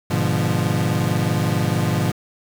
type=chord; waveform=35% pulse; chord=G# diminished seventh; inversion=none; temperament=equal with one note detuned; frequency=103.83 / 123.47 / 150 / 174.61 Hz; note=G#2 / B2 / D3 / F3; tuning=0 / 0 / +37 / 0 cents; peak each=-22 dBFS; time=0.1-2.12 s; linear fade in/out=10 ms; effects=7-bit